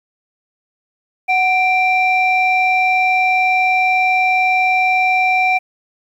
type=tone pair together; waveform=sine; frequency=743 / 2359 Hz; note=F#5 / D7; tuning=+7 / +7 cents; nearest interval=octave + minor sixth; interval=2000 cents; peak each=-13 dBFS; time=1.28-5.59 s; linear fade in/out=20 ms; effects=tanh soft clip ceiling -7 dBFS + 8-bit